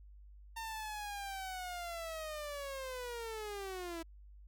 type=linear sweep; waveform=sawtooth; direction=down; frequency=910 to 325.1 Hz; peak=-37 dBFS; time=0.56-4.03 s; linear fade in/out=10 ms; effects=added 50 Hz sine -53 dBFS peak until 4.47 s